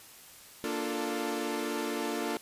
sawtooth chord, Bb major seventh, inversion none, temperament equal with one note detuned, 233.1 / 293.7 / 349.2 / 442.5 Hz, Bb3 / D4 / F4 / A4, 0 / 0 / 0 / +10 cents, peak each -34 / -32 / -33 / -33 dBFS, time 0.64-2.37 s, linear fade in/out 0 ms, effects white hiss -52 dBFS RMS until 2.41 s + resampled to 32000 Hz

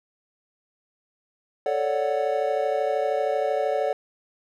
triangle chord, D major seventh, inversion second, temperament equal, 440 / 554.4 / 587.3 / 740 Hz, A4 / C#5 / D5 / F#5, 0 / 0 / 0 / 0 cents, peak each -26 / -25 / -25 / -26 dBFS, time 1.66-3.93 s, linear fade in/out 2 ms, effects none

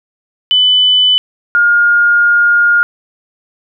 sine tone pair in turn, 3000 / 1419.9 Hz, F#7 / F6, +23 / +28 cents, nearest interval octave + minor second, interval 1295 cents, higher first, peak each -6 dBFS, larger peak neither, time 0.51-1.18 / 1.55-2.83 s, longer second, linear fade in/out 0 ms, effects none

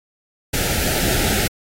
pink band-stop noise, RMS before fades -20 dBFS, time 0.53-1.48 s, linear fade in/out 10 ms, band 880 to 1300 Hz, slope 96 dB/octave, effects AAC 48 kbps

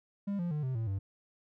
triangle tone with pitch steps, 200.7 / 173.71 / 150.36 / 130.14 / 112.64 / 97.49 Hz, G3 / F3 / D3 / C3 / A2 / G2, +41 / -9 / +41 / -9 / +41 / -9 cents, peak -29 dBFS, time 0.27-0.99 s, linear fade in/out 10 ms, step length 120 ms, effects none

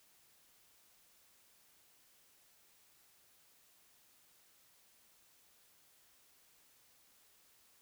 silence, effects white hiss -68 dBFS RMS until 7.81 s

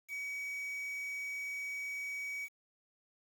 triangle tone with quantisation, 2267 Hz, C#7, 38 cents sharp, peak -36 dBFS, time 0.08-2.49 s, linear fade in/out 50 ms, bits 9, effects none

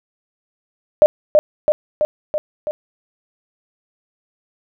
sine tone with echo, 605 Hz, D#5, 49 cents flat, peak -4 dBFS, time 1.02-1.06 s, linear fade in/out 0 ms, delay 330 ms, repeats 5, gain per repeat -3 dB, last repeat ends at 2.71 s, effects none

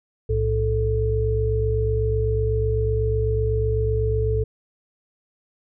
sine tone cluster, 61.1 / 109.1 / 436.9 Hz, B1 / A2 / A4, -18 / -14 / -12 cents, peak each -23 dBFS, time 0.29-4.44 s, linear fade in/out 10 ms, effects none

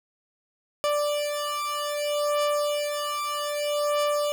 30% pulse beating tone pair, 587.3 / 587.93 Hz, D5 / D5, 0 / +2 cents, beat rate 0.63 Hz, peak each -25 dBFS, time 0.84-4.32 s, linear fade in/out 0 ms, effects none

